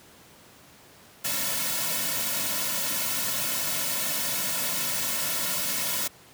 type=noise with comb filter; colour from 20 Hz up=white; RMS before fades=-28 dBFS; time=1.24-6.08 s; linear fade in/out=10 ms; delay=2.5 ms; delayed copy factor=-0.9; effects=pink hiss -52 dBFS RMS until 6.33 s + high-pass 100 Hz 12 dB/octave